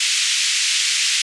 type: band-pass noise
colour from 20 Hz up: pink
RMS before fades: -19 dBFS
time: 0-1.22 s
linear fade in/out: 5 ms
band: 2300 to 8000 Hz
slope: 24 dB/octave
effects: resampled to 24000 Hz